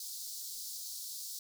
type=high-pass noise; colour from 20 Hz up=pink; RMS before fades=-43 dBFS; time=0-1.39 s; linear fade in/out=2 ms; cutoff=4100 Hz; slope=48 dB/octave; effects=none